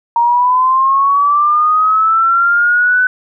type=linear sweep; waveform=sine; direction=up; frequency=932.3 to 1508 Hz; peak=-8 dBFS; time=0.16-3.07 s; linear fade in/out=2 ms; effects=none